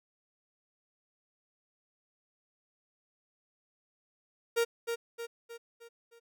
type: tone with echo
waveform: 45% pulse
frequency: 466.2 Hz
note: A#4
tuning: in tune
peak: -25 dBFS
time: 4.56-4.65 s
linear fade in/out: 20 ms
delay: 310 ms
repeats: 5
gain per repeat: -6 dB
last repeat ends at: 6.2 s
effects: none

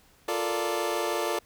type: chord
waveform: 25% pulse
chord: Bb major seventh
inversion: second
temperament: equal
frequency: 349.2 / 440 / 466.2 / 587.3 Hz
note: F4 / A4 / Bb4 / D5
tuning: 0 / 0 / 0 / 0 cents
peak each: -28 / -28 / -32 / -28 dBFS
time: 0.28-1.39 s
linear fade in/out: 5 ms
effects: pink hiss -60 dBFS RMS until 1.45 s

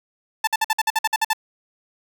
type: tone bursts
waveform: sawtooth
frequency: 881 Hz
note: A5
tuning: 2 cents sharp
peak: -13 dBFS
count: 11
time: 0.44-1.333 s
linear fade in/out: 5 ms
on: 33 ms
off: 53 ms
effects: none

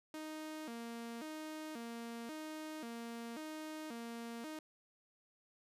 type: tone with vibrato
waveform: sawtooth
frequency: 269 Hz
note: C4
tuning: 48 cents sharp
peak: -40 dBFS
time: 0.14-4.59 s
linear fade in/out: 2 ms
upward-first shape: square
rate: 0.93 Hz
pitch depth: 250 cents each way
effects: resampled to 32000 Hz

